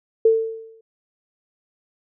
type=tone with exponential decay; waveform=sine; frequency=448 Hz; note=A4; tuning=31 cents sharp; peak=-9 dBFS; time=0.25-0.81 s; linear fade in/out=5 ms; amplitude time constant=120 ms; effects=none